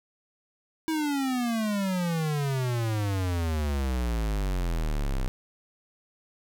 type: exponential sweep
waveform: square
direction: down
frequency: 324.1 to 31.11 Hz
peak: -26 dBFS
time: 0.88-5.28 s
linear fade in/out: 0 ms
effects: none